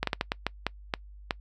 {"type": "slowing click train", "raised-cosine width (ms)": 0.3, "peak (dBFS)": -10, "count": 9, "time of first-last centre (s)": [0.03, 1.308], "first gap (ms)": 43, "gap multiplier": 1.36, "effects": ["noise-tail reverb RT60 0.1 s tail -25 dB re dry", "added 50 Hz sine -45 dBFS peak until 1.4 s"]}